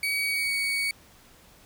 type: tone with pitch glide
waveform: 35% pulse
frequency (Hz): 2264 to 2242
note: C#7 to C#7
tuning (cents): +36 to +19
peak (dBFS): -23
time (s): 0.03-0.91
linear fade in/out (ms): 2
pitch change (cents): -17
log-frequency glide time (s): 0.19-0.53
effects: pink hiss -55 dBFS RMS until 1.65 s